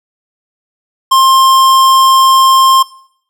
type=tone with hard clipping; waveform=sine; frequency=1059 Hz; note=C6; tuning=21 cents sharp; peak=-6 dBFS; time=1.11-2.83 s; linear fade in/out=10 ms; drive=18 dB; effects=noise-tail reverb RT60 0.6 s tail -20 dB re dry